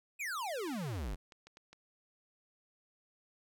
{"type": "exponential sweep", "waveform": "square", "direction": "down", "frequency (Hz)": [2600, 40.68], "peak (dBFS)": -37, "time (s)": [0.19, 1.16], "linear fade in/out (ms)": 20}
{"type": "clicks", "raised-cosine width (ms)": 0.2, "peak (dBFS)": -37, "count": 7, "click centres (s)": [0.675, 0.734, 0.956, 1.322, 1.47, 1.571, 1.73]}
{"effects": []}